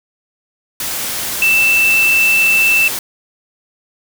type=tone in noise; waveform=sine; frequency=2657 Hz; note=E7; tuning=13 cents sharp; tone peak=-9 dBFS; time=1.42-2.88 s; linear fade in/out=2 ms; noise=white; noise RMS=-21 dBFS; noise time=0.8-2.99 s; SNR=+9 dB; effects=none